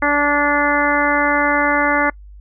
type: harmonic tone with a mistuned harmonic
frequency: 290 Hz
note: D4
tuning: 22 cents flat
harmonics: 1 / 2 / 3 / 4 / 5 / 6 / 7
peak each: -21 / -21 / -21 / -21 / -21 / -21 / -21 dBFS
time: 0.02-2.1 s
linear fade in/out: 5 ms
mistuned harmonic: 7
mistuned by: +18 cents
effects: noise-tail reverb RT60 0.1 s tail -26 dB re dry + added 50 Hz sine -36 dBFS peak until 2.4 s